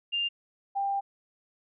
sine tone pair in turn, 2800 / 793.5 Hz, F7 / G5, +4 / +21 cents, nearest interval octave + minor seventh, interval 2183 cents, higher first, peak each -26 dBFS, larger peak neither, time 0.12-0.29 / 0.75-1.01 s, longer second, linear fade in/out 20 ms, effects none

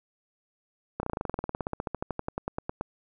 slowing click train, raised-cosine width 1 ms, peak -16 dBFS, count 29, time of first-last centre 1-2.81 s, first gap 31 ms, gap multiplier 1.05, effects none

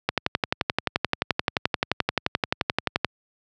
click train, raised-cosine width 0.3 ms, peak -4 dBFS, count 35, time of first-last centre 0.09-3.047 s, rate 11.5 Hz, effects high-pass 80 Hz 12 dB/octave

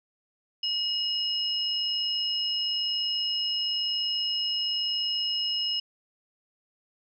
sine tone pair together, 2896 / 5163 Hz, F#7 / E8, -38 / -37 cents, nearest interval minor seventh, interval 1001 cents, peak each -28 / -29 dBFS, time 0.63-5.8 s, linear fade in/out 5 ms, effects none

